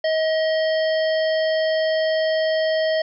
harmonic tone with a mistuned harmonic, 634 Hz, D#5, 32 cents sharp, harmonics 1 / 3 / 5 / 7 / 8, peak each -18 / -28 / -32 / -35 / -36 dBFS, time 0.04-3.02 s, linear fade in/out 5 ms, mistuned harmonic 8, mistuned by +40 cents, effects none

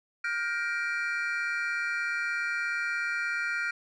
triangle chord, G minor seventh, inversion third, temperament just, 1411.2 / 1568 / 1881.6 / 2352 Hz, F6 / G6 / Bb6 / D7, +18 / 0 / +16 / +2 cents, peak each -29 / -35 / -35 / -33 dBFS, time 0.24-3.71 s, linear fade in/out 5 ms, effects resampled to 22050 Hz

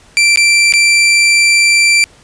sawtooth tone with dropouts, 2349 Hz, D7, in tune, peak -3 dBFS, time 0.17-2.04 s, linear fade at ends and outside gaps 0 ms, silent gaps 0.359-0.373 / 0.724-0.737 s, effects pink hiss -44 dBFS RMS until 2.23 s + resampled to 22050 Hz

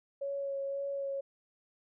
sine tone with vibrato, 554.4 Hz, C#5, in tune, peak -33 dBFS, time 0.21-1.21 s, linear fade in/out 10 ms, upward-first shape sine, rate 1.9 Hz, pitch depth 14 cents each way, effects none

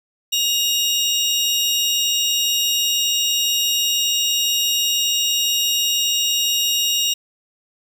30% pulse tone pair together, 2837 / 3783 Hz, F7 / A#7, +27 / +25 cents, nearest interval perfect fourth, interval 498 cents, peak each -16 / -19 dBFS, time 0.32-7.14 s, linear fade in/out 10 ms, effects none

